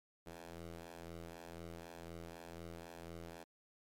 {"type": "ring-modulated tone", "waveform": "10% pulse", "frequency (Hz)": 84, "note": "E2", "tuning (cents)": 33, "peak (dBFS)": -37, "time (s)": [0.26, 3.44], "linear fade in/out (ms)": 5, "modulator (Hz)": 251, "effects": ["MP3 64 kbps"]}